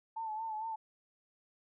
sine tone with vibrato, 880 Hz, A5, in tune, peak -36 dBFS, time 0.16-0.76 s, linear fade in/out 10 ms, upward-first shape sine, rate 4.4 Hz, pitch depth 50 cents each way, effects none

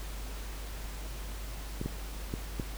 clicks, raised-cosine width 3 ms, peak -20 dBFS, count 4, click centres 1.814 / 1.86 / 2.339 / 2.598 s, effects added 50 Hz sine -38 dBFS peak until 2.77 s + pink hiss -46 dBFS RMS until 2.77 s

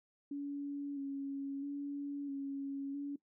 sine tone with vibrato, 280.4 Hz, C#4, 20 cents sharp, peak -37 dBFS, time 0.31-3.16 s, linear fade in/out 5 ms, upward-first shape square, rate 0.76 Hz, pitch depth 23 cents each way, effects noise-tail reverb RT60 0.1 s tail -19 dB re dry

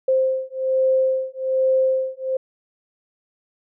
sine beating tone pair, 523.3 / 524.5 Hz, C5 / C5, 0 / +4 cents, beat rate 1.2 Hz, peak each -20 dBFS, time 0.08-2.37 s, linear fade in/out 5 ms, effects none

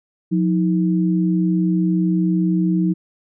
sine tone pair together, 178.81 / 318.6 Hz, F3 / D#4, +41 / +41 cents, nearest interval minor seventh, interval 1000 cents, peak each -16 / -20 dBFS, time 0.31-2.94 s, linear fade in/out 20 ms, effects none

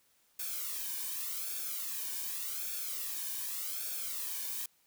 blue noise with flanger, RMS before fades -38 dBFS, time 0.39-4.66 s, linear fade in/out 5 ms, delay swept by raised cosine 1 to 1.52 ms, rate 0.86 Hz, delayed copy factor -0.75, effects white hiss -70 dBFS RMS until 4.86 s

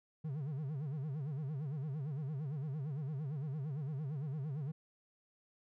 triangle tone with vibrato, 144 Hz, D3, 34 cents flat, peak -35 dBFS, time 0.24-4.72 s, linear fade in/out 10 ms, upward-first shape sine, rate 8.8 Hz, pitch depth 180 cents each way, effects none

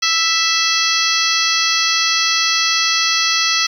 harmonic tone with a mistuned harmonic, 659.3 Hz, E5, in tune, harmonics 2 / 3 / 4 / 5 / 6 / 7 / 8 / 9, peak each -22 / -22 / -22 / -22 / -22 / -22 / -22 / -22 dBFS, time 0.02-3.67 s, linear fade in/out 10 ms, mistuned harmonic 6, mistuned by +69 cents, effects 7-bit

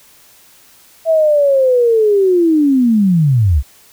sine linear sweep, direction down, 659.3 to 61 Hz, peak -8 dBFS, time 1.05-3.63 s, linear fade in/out 50 ms, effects white hiss -46 dBFS RMS until 3.92 s

